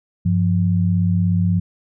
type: tone pair together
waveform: sine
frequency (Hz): 98 / 174.62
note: G2 / F3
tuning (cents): 0 / 0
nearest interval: minor seventh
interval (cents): 1000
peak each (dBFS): -17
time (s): 0.25-1.6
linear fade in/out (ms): 10
effects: none